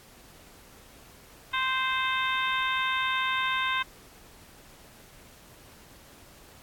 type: harmonic tone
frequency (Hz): 521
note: C5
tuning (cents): -7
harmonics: 2 / 3 / 4 / 5 / 6 / 7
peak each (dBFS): -29 / -31 / -33 / -34 / -38 / -34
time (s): 1.53-3.83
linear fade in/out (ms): 10
effects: pink hiss -53 dBFS RMS until 6.62 s + AAC 64 kbps